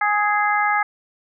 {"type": "harmonic tone with a mistuned harmonic", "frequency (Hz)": 415.3, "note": "G#4", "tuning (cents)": 0, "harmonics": [2, 3, 4, 5], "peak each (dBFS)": [-20, -22, -23, -24], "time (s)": [0.01, 0.83], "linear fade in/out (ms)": 5, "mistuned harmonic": 3, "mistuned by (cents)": 17, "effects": []}